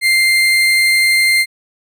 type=tone; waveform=35% pulse; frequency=2096 Hz; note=C7; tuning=2 cents sharp; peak=-8 dBFS; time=0.01-1.46 s; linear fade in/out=50 ms; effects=resampled to 32000 Hz